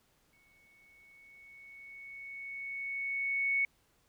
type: tone with exponential growth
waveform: sine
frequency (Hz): 2217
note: C#7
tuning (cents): 0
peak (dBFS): -26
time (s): 0.33-3.65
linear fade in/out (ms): 2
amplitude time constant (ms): 720
effects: pink hiss -71 dBFS RMS until 4.08 s